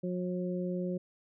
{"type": "harmonic tone", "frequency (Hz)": 180.3, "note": "F#3", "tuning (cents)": -45, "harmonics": [1, 2, 3], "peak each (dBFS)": [-33, -37, -39], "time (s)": [0.03, 0.98], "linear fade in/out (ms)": 10, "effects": []}